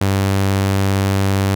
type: tone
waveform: sawtooth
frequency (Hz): 97.6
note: G2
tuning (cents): -7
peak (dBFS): -10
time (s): 0.01-1.55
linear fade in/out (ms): 5
effects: none